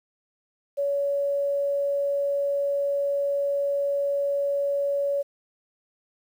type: tone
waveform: sine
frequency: 564 Hz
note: C#5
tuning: 30 cents sharp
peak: -22 dBFS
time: 0.77-5.23 s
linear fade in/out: 20 ms
effects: 9-bit